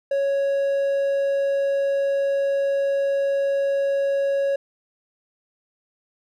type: tone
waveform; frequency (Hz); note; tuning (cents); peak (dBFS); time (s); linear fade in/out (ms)
triangle; 554.4; C#5; 0; -17; 0.11-4.56; 5
effects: none